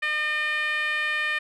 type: tone with band-pass filter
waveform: 10% pulse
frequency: 606 Hz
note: D#5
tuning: 46 cents flat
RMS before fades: -26 dBFS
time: 0.02-1.39 s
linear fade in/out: 10 ms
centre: 2000 Hz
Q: 3.4
effects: none